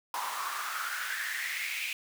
pink noise with high-pass filter sweep, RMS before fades -35 dBFS, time 0.14-1.93 s, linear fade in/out 2 ms, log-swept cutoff 940 to 2500 Hz, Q 6.2, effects none

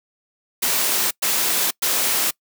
white noise bursts, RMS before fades -20 dBFS, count 3, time 0.62-2.31 s, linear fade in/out 10 ms, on 490 ms, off 110 ms, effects noise-tail reverb RT60 0.1 s tail -24 dB re dry + high-pass 200 Hz 12 dB/octave

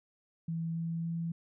sine tone with pitch steps, 164.81 / 165.86 / 166.92 Hz, E3 / E3 / E3, 0 / +11 / +22 cents, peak -32 dBFS, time 0.48-1.32 s, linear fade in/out 5 ms, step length 280 ms, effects none

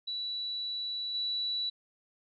sine tone with level steps, 3940 Hz, B7, 5 cents flat, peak -33 / -30 dBFS, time 0.07-1.7 s, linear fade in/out 10 ms, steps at 1.14 s, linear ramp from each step 10 ms, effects none

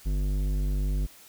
sine tone with tanh clipping, 49 Hz, G1, in tune, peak -26 dBFS, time 0.05-1.07 s, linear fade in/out 20 ms, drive 14 dB, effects white hiss -52 dBFS RMS until 1.28 s

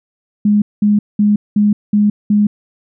sine tone bursts, 207.7 Hz, G#3, in tune, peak -8 dBFS, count 6, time 0.45-2.47 s, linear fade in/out 5 ms, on 170 ms, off 200 ms, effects none

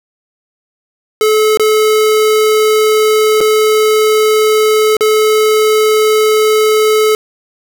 square tone with dropouts, 431.3 Hz, A4, 35 cents flat, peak -8 dBFS, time 1.21-7.15 s, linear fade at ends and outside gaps 1 ms, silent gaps 1.573-1.596 / 3.406-3.411 / 4.968-5.008 s, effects none

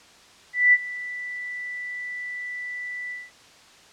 sine tone with ADSR envelope, 1975.5 Hz, B6, in tune, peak -11 dBFS, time 0.53-3.31 s, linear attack 200 ms, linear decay 42 ms, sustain -19 dB, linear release 200 ms, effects white hiss -51 dBFS RMS until 3.92 s + low-pass 6000 Hz 12 dB/octave

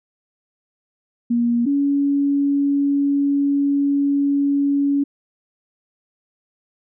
sine tone pair in turn, 237.1 / 282 Hz, A#3 / C#4, +30 / +30 cents, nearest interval minor third, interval 300 cents, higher second, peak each -15 dBFS, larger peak neither, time 1.3-1.66 / 1.66-5.04 s, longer second, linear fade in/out 10 ms, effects none

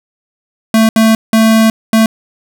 square tone bursts at uneven times, 222.3 Hz, A3, 18 cents sharp, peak -6 dBFS, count 4, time 0.74-0.89 / 0.96-1.15 / 1.33-1.7 / 1.93-2.06 s, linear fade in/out 2 ms, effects none

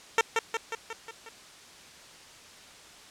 10% pulse tone with echo, 453.2 Hz, A#4, 49 cents flat, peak -11 dBFS, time 0.18-0.21 s, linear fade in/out 2 ms, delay 180 ms, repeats 6, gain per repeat -4 dB, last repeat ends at 1.29 s, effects white hiss -50 dBFS RMS until 3.1 s + low-pass 7000 Hz 12 dB/octave

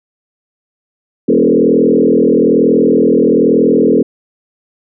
sine tone with frequency modulation, 349.2 Hz, F4, in tune, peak -6 dBFS, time 1.28-4.03 s, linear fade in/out 10 ms, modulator 41.1 Hz, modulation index 3.3, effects none

